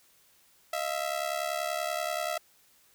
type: ring-modulated tone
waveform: sawtooth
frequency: 659.3 Hz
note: E5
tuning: in tune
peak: -23 dBFS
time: 0.73-2.38 s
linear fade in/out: 2 ms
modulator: 35.2 Hz
effects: white hiss -63 dBFS RMS until 2.94 s